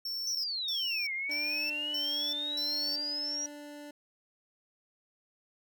square tone bursts, 5430 Hz, F8, 50 cents flat, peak -34 dBFS, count 5, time 0.05-2.96 s, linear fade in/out 5 ms, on 390 ms, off 240 ms
sine exponential two-way sweep, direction down then up, 6070 to 2093 to 5790 Hz, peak -32 dBFS, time 0.27-3.46 s, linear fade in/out 2 ms, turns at 1.13 s
25% pulse tone with pitch glide, 297 to 293.1 Hz, D4 to D4, +20 to -3 cents, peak -40 dBFS, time 1.29-3.91 s, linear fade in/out 5 ms, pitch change -23 cents, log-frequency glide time 1.94-1.99 s
effects none

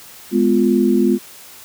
sine chord, F diminished, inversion first, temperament just, 209.5 / 251.4 / 349.2 Hz, Ab3 / Cb4 / F4, +15 / +31 / 0 cents, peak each -16 dBFS, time 0.31-1.19 s, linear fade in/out 50 ms, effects white hiss -40 dBFS RMS until 1.64 s + high-pass 60 Hz 12 dB/octave

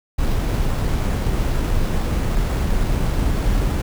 brown noise with sample-and-hold, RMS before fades -19 dBFS, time 0.18-3.82 s, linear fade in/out 10 ms, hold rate 8820 Hz, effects none

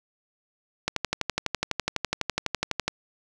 click train, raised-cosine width 0.2 ms, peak -7 dBFS, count 25, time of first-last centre 0.88-2.88 s, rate 12 Hz, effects none

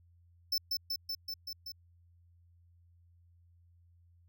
square tone with echo, 5290 Hz, E8, 5 cents sharp, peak -29 dBFS, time 0.52-0.58 s, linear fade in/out 5 ms, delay 190 ms, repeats 6, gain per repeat -2 dB, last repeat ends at 1.72 s, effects added 86 Hz sine -61 dBFS peak until 4.28 s

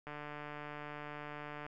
click train, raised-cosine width 0.5 ms, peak -30 dBFS, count 237, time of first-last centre 0.07-1.665 s, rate 148 Hz, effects none

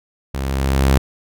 sawtooth tone with level ramp, 67.3 Hz, C2, 49 cents sharp, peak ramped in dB -18 to -6 dBFS, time 0.34-0.98 s, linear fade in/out 5 ms, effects none

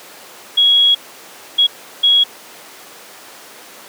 sine tone bursts at uneven times, 3322 Hz, G#7, in tune, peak -8 dBFS, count 3, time 0.57-0.95 / 1.58-1.67 / 2.03-2.24 s, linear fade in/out 10 ms, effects pink hiss -37 dBFS RMS until 3.88 s + high-pass 400 Hz 12 dB/octave

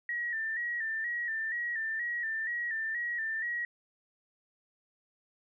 sine tone with vibrato, 1844 Hz, A#6, 19 cents flat, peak -31 dBFS, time 0.09-3.65 s, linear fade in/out 2 ms, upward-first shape square, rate 2.1 Hz, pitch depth 57 cents each way, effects none

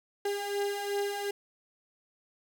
35% pulse beating tone pair, 402.3 / 405 Hz, G4 / G#4, +45 / -43 cents, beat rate 2.7 Hz, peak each -34 / -30 dBFS, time 0.25-1.31 s, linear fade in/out 5 ms, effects none

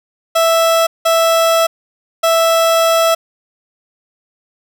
30% pulse tone bursts at uneven times, 659.3 Hz, E5, in tune, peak -7 dBFS, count 3, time 0.35-0.87 / 1.05-1.67 / 2.23-3.15 s, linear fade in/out 10 ms, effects none

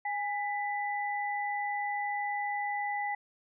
sine tone pair together, 821.6 / 1987 Hz, G#5 / B6, -19 / +10 cents, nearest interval octave + minor third, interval 1529 cents, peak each -32 / -35 dBFS, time 0.05-3.15 s, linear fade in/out 5 ms, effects none

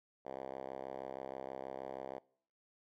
5% pulse tone with band-pass filter, 66.3 Hz, C2, 23 cents sharp, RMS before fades -45 dBFS, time 0.25-2.19 s, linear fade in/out 10 ms, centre 620 Hz, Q 1.7, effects noise-tail reverb RT60 0.6 s tail -24 dB re dry

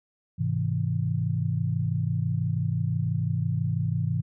sine chord, Ab augmented, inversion none, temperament just, 103.83 / 129.78 / 162.23 Hz, Ab2 / C3 / E3, 0 / -14 / -27 cents, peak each -28 dBFS, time 0.38-4.22 s, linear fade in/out 20 ms, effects none

